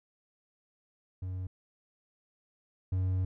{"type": "tone pair in turn", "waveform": "triangle", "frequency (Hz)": [92.5, 92.92], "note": ["F#2", "F#2"], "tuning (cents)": [0, 8], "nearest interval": "unison", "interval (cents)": 8, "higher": "second", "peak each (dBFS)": [-32, -25], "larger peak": "second", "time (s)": [[1.22, 1.47], [2.92, 3.25]], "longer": "second", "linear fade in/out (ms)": 5, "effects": []}